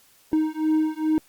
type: beating tone pair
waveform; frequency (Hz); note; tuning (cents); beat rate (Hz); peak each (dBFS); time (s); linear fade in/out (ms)
triangle; 311.1 / 313.5; D#4 / D#4; 0 / +13; 2.4; -21; 0.33-1.18; 0
effects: white hiss -57 dBFS RMS until 1.28 s + Opus 48 kbps